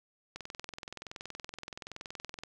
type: click train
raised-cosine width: 0.2 ms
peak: -24 dBFS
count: 45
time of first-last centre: 0.36-2.435 s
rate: 21.2 Hz
effects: none